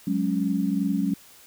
sine chord, F# suspended second, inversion none, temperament equal, 185 / 207.7 / 277.2 Hz, F#3 / G#3 / C#4, 0 / 0 / 0 cents, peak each -26 dBFS, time 0.07-1.14 s, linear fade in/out 5 ms, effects white hiss -51 dBFS RMS until 1.46 s

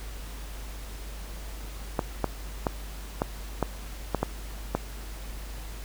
clicks, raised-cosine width 1 ms, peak -10 dBFS, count 8, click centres 1.992 / 2.243 / 2.668 / 3.219 / 3.627 / 4.147 / 4.23 / 4.75 s, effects added 50 Hz sine -37 dBFS peak until 5.84 s + pink hiss -45 dBFS RMS until 5.84 s

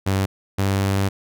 sawtooth tone pair in turn, 96.6 / 97.89 Hz, G2 / G2, -25 / -2 cents, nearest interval unison, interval 23 cents, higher second, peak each -14 dBFS, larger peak neither, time 0.06-0.26 / 0.58-1.09 s, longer second, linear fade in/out 10 ms, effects none

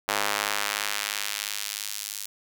square tone with high-pass filter sweep, 51.5 Hz, G#1, 14 cents flat, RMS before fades -30 dBFS, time 0.08-2.26 s, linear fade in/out 5 ms, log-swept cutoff 810 to 6000 Hz, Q 0.71, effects none

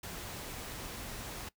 pink noise, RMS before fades -43 dBFS, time 0.03-1.49 s, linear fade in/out 5 ms, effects noise-tail reverb RT60 0.1 s tail -19 dB re dry

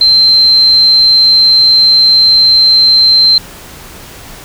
sine tone, 4119 Hz, C8, 28 cents flat, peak -3 dBFS, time 0.01-3.38 s, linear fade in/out 2 ms, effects pink hiss -31 dBFS RMS until 4.44 s

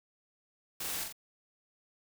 white noise with echo, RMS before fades -38 dBFS, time 0.8-1.04 s, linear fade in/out 5 ms, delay 43 ms, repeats 2, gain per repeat -4 dB, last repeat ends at 1.126 s, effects none

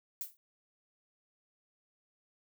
violet noise with exponential decay, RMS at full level -35 dBFS, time 0.21-0.37 s, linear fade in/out 1 ms, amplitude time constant 34 ms, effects none

